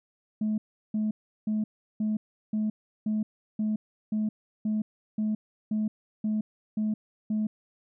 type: tone bursts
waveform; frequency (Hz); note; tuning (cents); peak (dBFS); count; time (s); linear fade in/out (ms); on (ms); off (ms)
sine; 214.7; A3; -42; -23; 14; 0.41-7.47; 5; 170; 360
effects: tanh soft clip ceiling -22 dBFS